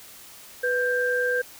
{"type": "tone pair together", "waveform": "sine", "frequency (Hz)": [493.9, 1582.1], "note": ["B4", "G6"], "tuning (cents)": [0, 16], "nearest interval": "octave + minor sixth", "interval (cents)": 2016, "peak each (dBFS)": -24, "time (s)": [0.63, 1.42], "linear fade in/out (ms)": 10, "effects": ["white hiss -46 dBFS RMS until 1.59 s"]}